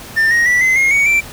triangle tone with pitch steps, 1794 / 1875.6 / 1960.9 / 2050 / 2143 / 2241 / 2343 Hz, A6 / A#6 / B6 / C7 / C7 / C#7 / D7, +33 / +10 / -13 / -36 / +41 / +18 / -5 cents, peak -8 dBFS, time 0.16-1.21 s, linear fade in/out 20 ms, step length 150 ms, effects pink hiss -33 dBFS RMS until 1.32 s

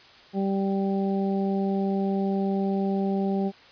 harmonic tone, 195.3 Hz, G3, 6 cents flat, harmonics 1 / 2 / 3 / 4, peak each -24 / -29 / -36 / -34 dBFS, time 0.33-3.52 s, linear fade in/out 50 ms, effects white hiss -51 dBFS RMS until 3.71 s + resampled to 11025 Hz

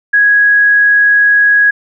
sine tone, 1661.2 Hz, G#6, in tune, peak -5 dBFS, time 0.13-1.71 s, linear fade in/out 10 ms, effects none

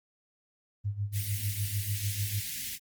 sine tone with tremolo, 101.9 Hz, G#2, 32 cents flat, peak -27 dBFS, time 0.84-2.41 s, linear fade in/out 20 ms, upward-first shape sine, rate 6.7 Hz, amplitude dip 80%
white band-stop noise, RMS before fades -37 dBFS, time 1.12-2.79 s, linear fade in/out 50 ms, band 270 to 1800 Hz, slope 48 dB/octave
effects Opus 24 kbps

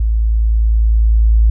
sine tone with level ramp, 55 Hz, A1, in tune, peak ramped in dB -11 to -6 dBFS, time 0-1.5 s, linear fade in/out 5 ms, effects none

